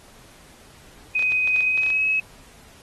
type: tone with pitch glide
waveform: sine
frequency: 2509 to 2566 Hz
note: D#7 to E7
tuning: +14 to -47 cents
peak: -18 dBFS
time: 1.15-2.2 s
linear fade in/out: 5 ms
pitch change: +39 cents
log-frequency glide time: 1.64-2.06 s
type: clicks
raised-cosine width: 0.2 ms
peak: -18 dBFS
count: 10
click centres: 1.193 / 1.225 / 1.321 / 1.475 / 1.562 / 1.607 / 1.776 / 1.834 / 1.864 / 1.903 s
effects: pink hiss -50 dBFS RMS until 2.82 s + AAC 32 kbps